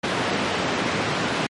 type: band-pass noise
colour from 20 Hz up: pink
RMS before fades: -24 dBFS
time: 0.03-1.47 s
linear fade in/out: 10 ms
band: 150 to 3400 Hz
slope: 12 dB/octave
effects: high-pass 80 Hz 12 dB/octave + MP3 48 kbps